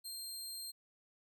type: tone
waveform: 20% pulse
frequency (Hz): 4186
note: C8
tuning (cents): 0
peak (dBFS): -37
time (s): 0.04-0.72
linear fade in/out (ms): 20
effects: none